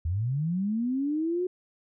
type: linear sweep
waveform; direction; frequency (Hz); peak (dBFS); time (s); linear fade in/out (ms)
sine; up; 76.3 to 370; -25; 0.05-1.47; 5
effects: none